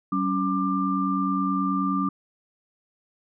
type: tone cluster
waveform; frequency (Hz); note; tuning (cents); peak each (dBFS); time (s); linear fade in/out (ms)
sine; 190.2 / 279.7 / 1189; F#3 / C#4 / D6; +48 / +16 / +21; -26; 0.12-2.09; 5
effects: none